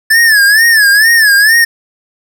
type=tone with vibrato; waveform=square; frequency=1731 Hz; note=A6; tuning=29 cents flat; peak=-5 dBFS; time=0.1-1.65 s; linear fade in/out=10 ms; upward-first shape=sine; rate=2.2 Hz; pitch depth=130 cents each way; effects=none